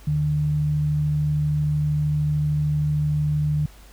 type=tone pair together; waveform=sine; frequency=76.89 / 150 Hz; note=D#2 / D3; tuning=-20 / +37 cents; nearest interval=octave; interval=1157 cents; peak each=-30 / -19 dBFS; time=0.07-3.66 s; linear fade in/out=5 ms; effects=added 50 Hz sine -45 dBFS peak until 3.92 s + pink hiss -51 dBFS RMS until 3.92 s